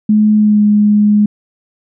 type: tone with pitch glide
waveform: sine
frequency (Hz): 212.7 to 208.6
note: G#3 to G#3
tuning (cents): +42 to +8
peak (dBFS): -6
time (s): 0.09-1.26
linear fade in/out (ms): 5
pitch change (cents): -34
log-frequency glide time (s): 0.36-0.62
effects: none